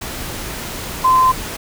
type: tone in noise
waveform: sine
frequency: 1032 Hz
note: C6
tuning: 24 cents flat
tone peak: -9 dBFS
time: 1.04-1.32 s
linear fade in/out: 10 ms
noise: pink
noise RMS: -27 dBFS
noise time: 0.01-1.57 s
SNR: +15 dB
effects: none